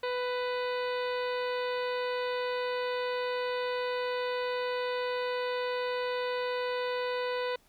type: harmonic tone with a mistuned harmonic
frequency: 496.3 Hz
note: B4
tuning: 8 cents sharp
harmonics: 1 / 2 / 3 / 4 / 5 / 6 / 7 / 8 / 9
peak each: -31 / -37 / -41 / -43 / -45 / -47 / -48 / -49 / -50 dBFS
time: 0.03-7.56 s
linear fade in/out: 5 ms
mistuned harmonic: 7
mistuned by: +62 cents
effects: pink hiss -65 dBFS RMS until 7.68 s